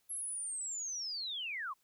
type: linear sweep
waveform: sine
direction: down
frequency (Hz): 11280 to 987.8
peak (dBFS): -37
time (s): 0.09-1.74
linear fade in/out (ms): 20
effects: white hiss -75 dBFS RMS until 1.83 s